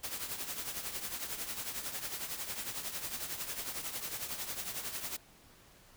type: noise with tremolo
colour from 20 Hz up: white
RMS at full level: -37 dBFS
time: 0.03-5.17 s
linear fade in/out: 10 ms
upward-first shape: triangle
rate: 11 Hz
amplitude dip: 70%
effects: pink hiss -60 dBFS RMS until 5.96 s